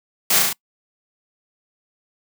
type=noise with echo; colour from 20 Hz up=white; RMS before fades=-17 dBFS; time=0.3-0.39 s; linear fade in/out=5 ms; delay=35 ms; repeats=4; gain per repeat=-2 dB; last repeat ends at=0.53 s; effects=noise-tail reverb RT60 0.1 s tail -24 dB re dry + high-pass 150 Hz 12 dB/octave